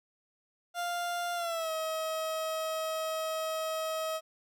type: tone with pitch glide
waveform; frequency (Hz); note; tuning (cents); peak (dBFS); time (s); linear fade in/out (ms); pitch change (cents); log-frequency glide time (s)
30% pulse; 698.5 to 636.8; F5 to D#5; 0 to +40; -29; 0.74-4.21; 50; -160; 1.35-1.71
effects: none